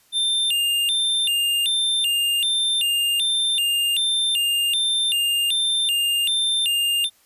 square tone with vibrato, 3171 Hz, G7, 19 cents sharp, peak -19 dBFS, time 0.12-7.1 s, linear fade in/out 50 ms, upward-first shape square, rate 1.3 Hz, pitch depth 210 cents each way, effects white hiss -58 dBFS RMS until 7.25 s + resampled to 32000 Hz

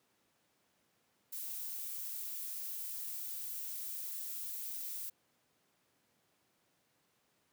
violet noise, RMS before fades -42 dBFS, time 1.32-5.1 s, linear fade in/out 10 ms, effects pink hiss -75 dBFS RMS until 7.52 s + high-pass 150 Hz 12 dB/octave

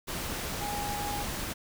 sine tone in noise, 822 Hz, G#5, 18 cents flat, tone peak -34 dBFS, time 0.6-1.24 s, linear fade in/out 20 ms, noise pink, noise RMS -35 dBFS, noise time 0.07-1.54 s, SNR -2 dB, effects none

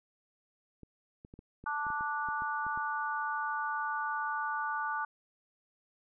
clicks, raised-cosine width 3 ms, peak -36 dBFS, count 12, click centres 0.833 / 1.249 / 1.339 / 1.391 / 1.64 / 1.867 / 1.903 / 2.009 / 2.287 / 2.421 / 2.666 / 2.775 s
sine chord, D major, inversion second, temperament just, 881 / 1174.7 / 1468.3 Hz, A5 / D6 / F#6, +2 / 0 / -14 cents, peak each -36 dBFS, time 1.66-5.05 s, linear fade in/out 5 ms
effects none

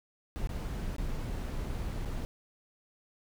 brown noise with dropouts, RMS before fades -35 dBFS, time 0.36-2.25 s, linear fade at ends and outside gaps 0 ms, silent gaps 0.472-0.492 / 0.964-0.983 / 2.051-2.056 s, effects none

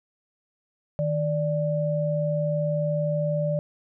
sine tone pair together, 155.56 / 587.3 Hz, D#3 / D5, 0 / 0 cents, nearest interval octave + major seventh, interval 2300 cents, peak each -25 dBFS, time 0.99-3.59 s, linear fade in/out 0 ms, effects none

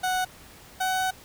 30% pulse tone pair in turn, 740 / 750.3 Hz, F#5 / F#5, 0 / +24 cents, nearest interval unison, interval 24 cents, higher second, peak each -21 dBFS, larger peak neither, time 0.03-0.25 / 0.8-1.11 s, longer second, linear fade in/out 10 ms, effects pink hiss -49 dBFS RMS until 1.24 s

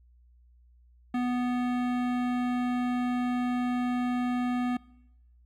sine tone with hard clipping, 246.9 Hz, B3, in tune, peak -28 dBFS, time 1.14-4.77 s, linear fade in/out 5 ms, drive 17 dB, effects noise-tail reverb RT60 0.9 s tail -23 dB re dry + added 60 Hz sine -56 dBFS peak until 5.45 s

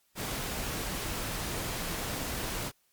pink noise, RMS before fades -35 dBFS, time 0.15-2.72 s, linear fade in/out 50 ms, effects white hiss -71 dBFS RMS until 2.92 s + Opus 48 kbps

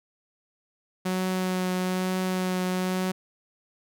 sawtooth tone with vibrato, 184.6 Hz, F#3, 4 cents flat, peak -21 dBFS, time 1.05-3.12 s, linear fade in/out 10 ms, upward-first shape triangle, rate 1.1 Hz, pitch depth 14 cents each way, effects none

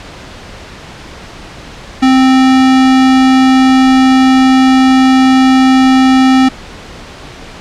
square tone, 261.6 Hz, C4, in tune, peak -5 dBFS, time 2.02-6.49 s, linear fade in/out 10 ms, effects pink hiss -30 dBFS RMS until 7.6 s + low-pass 5000 Hz 12 dB/octave

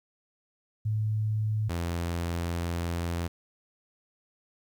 sine / sawtooth tone pair in turn, 107.8 / 85.39 Hz, A2 / F2, -35 / -38 cents, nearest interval major third, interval 403 cents, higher first, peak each -25 dBFS, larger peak neither, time 0.85-1.69 / 1.69-3.28 s, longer second, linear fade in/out 10 ms, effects 11-bit

